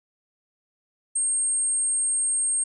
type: tone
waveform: sine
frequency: 8530 Hz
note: C9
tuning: 32 cents sharp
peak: -21 dBFS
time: 1.15-2.64 s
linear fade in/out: 10 ms
effects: none